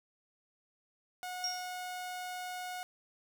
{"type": "tone", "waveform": "sawtooth", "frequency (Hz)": 728, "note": "F#5", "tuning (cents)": -28, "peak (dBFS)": -35, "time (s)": [1.23, 2.83], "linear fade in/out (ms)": 0}
{"type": "tone with exponential decay", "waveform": "sine", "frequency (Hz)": 5588, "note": "F8", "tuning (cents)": 0, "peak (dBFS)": -30, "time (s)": [1.44, 1.82], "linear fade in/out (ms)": 1, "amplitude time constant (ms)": 82}
{"effects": []}